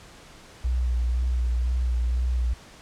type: tone with vibrato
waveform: sine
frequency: 61.1 Hz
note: B1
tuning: 18 cents flat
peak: -21 dBFS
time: 0.64-2.54 s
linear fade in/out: 10 ms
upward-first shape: sine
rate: 2 Hz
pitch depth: 36 cents each way
effects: pink hiss -48 dBFS RMS until 2.81 s + low-pass 8000 Hz 12 dB/octave